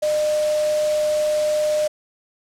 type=tone in noise; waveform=sine; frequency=607 Hz; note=D#5; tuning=43 cents flat; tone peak=-17 dBFS; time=0.02-1.88 s; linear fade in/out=10 ms; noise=white; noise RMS=-31 dBFS; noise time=0.02-1.88 s; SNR=+11 dB; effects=low-pass 8000 Hz 12 dB/octave